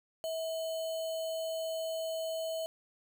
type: tone with sample-and-hold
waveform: sine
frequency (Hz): 648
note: E5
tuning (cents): -30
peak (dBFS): -33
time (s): 0.24-2.66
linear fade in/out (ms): 0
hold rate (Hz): 3675
effects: none